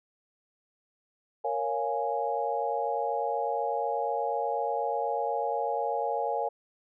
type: chord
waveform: sine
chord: Bb minor seventh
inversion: none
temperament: equal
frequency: 466.2 / 554.4 / 698.5 / 830.6 Hz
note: Bb4 / Db5 / F5 / Ab5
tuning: 0 / 0 / 0 / 0 cents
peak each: -33 / -33 / -33 / -31 dBFS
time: 1.44-6.49 s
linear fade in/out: 10 ms
effects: none